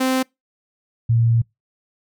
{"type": "tone pair in turn", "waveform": ["sawtooth", "sine"], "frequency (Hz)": [260, 115.82], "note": ["C4", "A#2"], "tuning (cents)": [-11, -11], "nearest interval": "octave + major second", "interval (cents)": 1400, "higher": "first", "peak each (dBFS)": -13, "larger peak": "neither", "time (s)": [[0, 0.23], [1.09, 1.42]], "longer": "second", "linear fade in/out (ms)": 10, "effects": ["noise-tail reverb RT60 0.2 s tail -26 dB re dry"]}